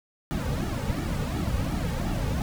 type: noise with flanger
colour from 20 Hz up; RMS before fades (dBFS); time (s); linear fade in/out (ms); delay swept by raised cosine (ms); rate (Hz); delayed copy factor
brown; -28; 0.31-2.42; 0; 1.9 to 3; 2.8; -0.85
effects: none